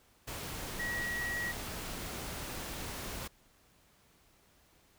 sine tone in noise, 1913 Hz, A#6, 44 cents sharp, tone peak -34 dBFS, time 0.79-1.52 s, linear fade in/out 10 ms, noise pink, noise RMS -41 dBFS, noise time 0.27-3.28 s, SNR +4 dB, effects pink hiss -66 dBFS RMS until 4.98 s

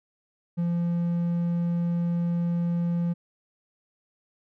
triangle tone, 171.8 Hz, F3, 28 cents flat, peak -21 dBFS, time 0.57-3.14 s, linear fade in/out 20 ms, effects none

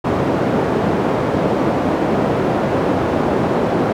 white band-pass noise, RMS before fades -17 dBFS, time 0.04-3.93 s, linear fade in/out 10 ms, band 120 to 550 Hz, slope 12 dB/octave, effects none

